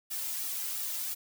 blue noise with flanger, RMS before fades -35 dBFS, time 0.1-1.15 s, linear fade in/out 20 ms, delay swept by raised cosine 1.9 to 2.73 ms, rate 2.9 Hz, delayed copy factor -0.8, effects none

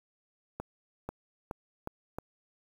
accelerating click train, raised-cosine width 1 ms, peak -22 dBFS, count 5, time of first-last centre 0.6-2.185 s, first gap 490 ms, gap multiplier 0.86, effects 8-bit

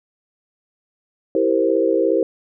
sine chord, C dominant seventh, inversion first, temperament equal, 329.6 / 392 / 466.2 / 523.3 Hz, E4 / G4 / Bb4 / C5, 0 / 0 / 0 / 0 cents, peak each -20 dBFS, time 1.35-2.23 s, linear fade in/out 2 ms, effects none

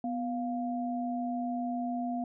sine tone pair together, 246.9 / 700.3 Hz, B3 / F5, 0 / +5 cents, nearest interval octave + tritone, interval 1805 cents, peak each -32 / -35 dBFS, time 0.04-2.24 s, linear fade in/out 2 ms, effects none

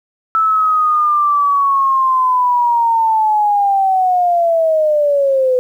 sine linear sweep, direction down, 1318.5 to 499.6 Hz, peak -10 dBFS, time 0.35-5.59 s, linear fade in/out 0 ms, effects 8-bit

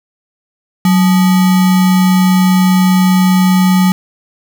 sine tone with sample-and-hold, 185 Hz, F#3, in tune, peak -6 dBFS, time 0.85-3.92 s, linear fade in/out 2 ms, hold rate 1050 Hz, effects none

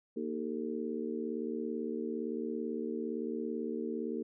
harmonic tone with a mistuned harmonic, 77.78 Hz, D#2, in tune, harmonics 3 / 4 / 5 / 6, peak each -38 / -40 / -40 / -40 dBFS, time 0.16-4.23 s, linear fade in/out 10 ms, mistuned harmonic 6, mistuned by -63 cents, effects none

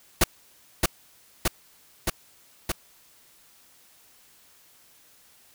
pink noise with echo, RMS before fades -18 dBFS, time 0.21-0.24 s, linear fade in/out 5 ms, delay 620 ms, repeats 4, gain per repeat -2 dB, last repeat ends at 2.72 s, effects white hiss -57 dBFS RMS until 5.54 s

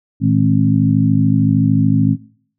harmonic tone with a mistuned harmonic, 53.4 Hz, G#1, 49 cents sharp, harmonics 2 / 3 / 4 / 5, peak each -16 / -16 / -16 / -16 dBFS, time 0.2-2.17 s, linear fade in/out 50 ms, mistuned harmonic 2, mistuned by +84 cents, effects noise-tail reverb RT60 0.6 s tail -22 dB re dry

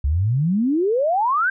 sine exponential sweep, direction up, 65.41 to 1600 Hz, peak -16 dBFS, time 0.04-1.5 s, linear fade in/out 5 ms, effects none

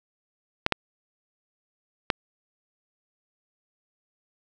clicks, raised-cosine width 0.3 ms, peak -4 dBFS, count 3, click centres 0.664 / 0.723 / 2.102 s, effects none

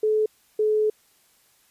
sine tone pair in turn, 430.9 / 428.6 Hz, A4 / A4, -36 / -45 cents, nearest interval unison, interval 9 cents, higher first, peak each -18 dBFS, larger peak neither, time 0.03-0.26 / 0.59-0.9 s, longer second, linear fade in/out 5 ms, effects white hiss -61 dBFS RMS until 1.7 s + resampled to 32000 Hz

